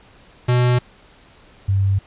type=tone pair in turn; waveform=square / sine; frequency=123.47 / 97.63 Hz; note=B2 / G2; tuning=0 / -7 cents; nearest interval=major third; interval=407 cents; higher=first; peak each=-14 dBFS; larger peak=neither; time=0.48-0.79 / 1.68-1.99 s; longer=neither; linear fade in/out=10 ms; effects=pink hiss -49 dBFS RMS until 2.06 s + resampled to 8000 Hz